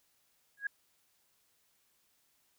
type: tone with exponential growth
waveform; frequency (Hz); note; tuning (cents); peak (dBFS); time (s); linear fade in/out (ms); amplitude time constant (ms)
sine; 1649; G#6; -13; -28; 0.57-0.67; 5; 21
effects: white hiss -73 dBFS RMS until 2.58 s